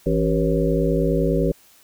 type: harmonic tone with a mistuned harmonic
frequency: 54.8 Hz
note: A1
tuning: 6 cents flat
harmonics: 1 / 3 / 5 / 7 / 9 / 10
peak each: -24 / -22 / -25 / -24 / -24 / -26 dBFS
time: 0.06-1.52 s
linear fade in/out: 5 ms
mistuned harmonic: 9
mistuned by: -54 cents
effects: white hiss -53 dBFS RMS until 1.83 s